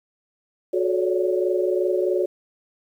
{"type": "tone cluster", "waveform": "sine", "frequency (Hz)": [365.8, 430.8, 556, 579], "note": ["F#4", "A4", "C#5", "D5"], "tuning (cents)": [-20, -37, 5, -25], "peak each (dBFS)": [-21, -26, -26, -29], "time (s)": [0.73, 2.26], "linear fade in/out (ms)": 10, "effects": ["9-bit"]}